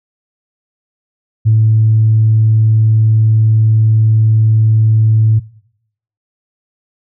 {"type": "tone", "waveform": "sine", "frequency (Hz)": 110, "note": "A2", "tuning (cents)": 0, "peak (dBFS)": -5, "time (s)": [1.45, 5.4], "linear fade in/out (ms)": 20, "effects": ["noise-tail reverb RT60 0.8 s tail -23 dB re dry", "tanh soft clip ceiling -1 dBFS"]}